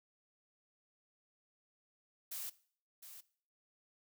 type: noise with echo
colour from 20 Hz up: blue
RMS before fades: -43 dBFS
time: 2.31-2.5 s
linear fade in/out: 10 ms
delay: 710 ms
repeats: 1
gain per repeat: -10 dB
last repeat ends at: 3.21 s
effects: noise-tail reverb RT60 0.5 s tail -19 dB re dry